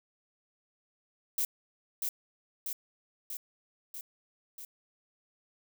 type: noise with echo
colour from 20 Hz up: violet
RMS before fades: -30 dBFS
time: 1.38-1.45 s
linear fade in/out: 2 ms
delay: 640 ms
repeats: 5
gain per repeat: -3 dB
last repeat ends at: 4.65 s
effects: none